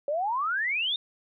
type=exponential sweep; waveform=sine; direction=up; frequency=554.4 to 3729 Hz; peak=-25 dBFS; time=0.08-0.96 s; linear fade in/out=2 ms; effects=none